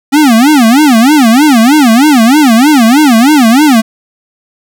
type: tone with vibrato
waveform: square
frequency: 261.6 Hz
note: C4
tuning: in tune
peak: -3 dBFS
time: 0.12-3.82 s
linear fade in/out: 20 ms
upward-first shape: sine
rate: 3.2 Hz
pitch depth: 290 cents each way
effects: none